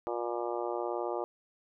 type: harmonic tone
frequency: 119 Hz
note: A#2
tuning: 36 cents sharp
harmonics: 3 / 4 / 5 / 6 / 7 / 8 / 9 / 10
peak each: -36 / -38 / -38 / -41 / -40 / -44 / -49 / -44 dBFS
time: 0.07-1.24 s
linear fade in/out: 0 ms
effects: none